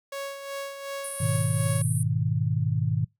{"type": "tone with tremolo", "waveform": "sawtooth", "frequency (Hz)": 554.4, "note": "C#5", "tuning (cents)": 0, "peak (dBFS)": -27, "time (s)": [0.12, 1.82], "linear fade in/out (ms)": 5, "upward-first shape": "sine", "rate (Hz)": 2.7, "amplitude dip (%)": 55}
{"type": "band-pass noise", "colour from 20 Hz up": "pink", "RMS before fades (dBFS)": -36, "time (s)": [1.04, 2.03], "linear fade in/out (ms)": 2, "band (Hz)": [9000, 11000], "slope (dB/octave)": 96}
{"type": "chord", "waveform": "sine", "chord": "G# minor", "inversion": "none", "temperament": "equal", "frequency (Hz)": [103.83, 123.47, 155.56], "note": ["G#2", "B2", "D#3"], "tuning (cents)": [0, 0, 0], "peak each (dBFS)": -27, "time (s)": [1.2, 3.05], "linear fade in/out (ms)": 10}
{"effects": ["noise-tail reverb RT60 0.2 s tail -24 dB re dry"]}